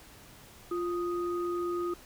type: tone pair together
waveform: sine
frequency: 349.2 / 1244.4 Hz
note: F4 / D#6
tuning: 0 / 0 cents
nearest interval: octave + minor seventh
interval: 2200 cents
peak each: -30 / -37 dBFS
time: 0.71-1.94 s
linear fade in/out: 5 ms
effects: pink hiss -53 dBFS RMS until 2.05 s